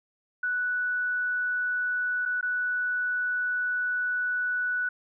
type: tone with dropouts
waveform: sine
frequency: 1480 Hz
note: F#6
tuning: in tune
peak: -25 dBFS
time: 0.43-4.89 s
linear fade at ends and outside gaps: 5 ms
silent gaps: 2.254-2.258 / 2.411-2.427 s
effects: none